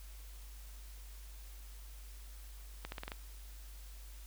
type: accelerating click train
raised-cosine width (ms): 0.3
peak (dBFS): -25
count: 6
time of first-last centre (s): 2.85-3.119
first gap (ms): 71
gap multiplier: 0.86
effects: added 50 Hz sine -48 dBFS peak until 4.26 s + white hiss -59 dBFS RMS until 4.26 s